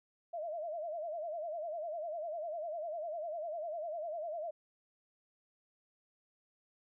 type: tone with vibrato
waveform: sine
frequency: 647 Hz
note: E5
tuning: 32 cents flat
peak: -37 dBFS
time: 0.33-4.51 s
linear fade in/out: 10 ms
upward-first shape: sine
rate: 10 Hz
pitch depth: 130 cents each way
effects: none